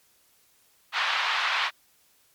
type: band-pass noise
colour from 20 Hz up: pink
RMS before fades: -26 dBFS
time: 0.92-1.71 s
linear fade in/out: 50 ms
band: 960 to 3800 Hz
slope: 24 dB/octave
effects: white hiss -63 dBFS RMS until 2.34 s + MP3 96 kbps